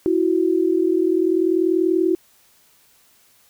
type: tone pair together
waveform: sine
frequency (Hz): 329.6 / 370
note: E4 / F#4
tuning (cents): 0 / 0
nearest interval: major second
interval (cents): 200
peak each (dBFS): -18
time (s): 0.06-2.15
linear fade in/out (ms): 0
effects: white hiss -56 dBFS RMS until 3.49 s